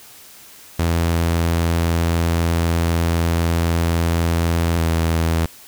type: tone pair in turn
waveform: sawtooth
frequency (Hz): 83.9 / 82.22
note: E2 / E2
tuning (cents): +31 / -4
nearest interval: unison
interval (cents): 35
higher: first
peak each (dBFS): -12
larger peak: neither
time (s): 0.79-4.77 / 4.77-5.46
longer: first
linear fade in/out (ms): 5
effects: white hiss -43 dBFS RMS until 5.67 s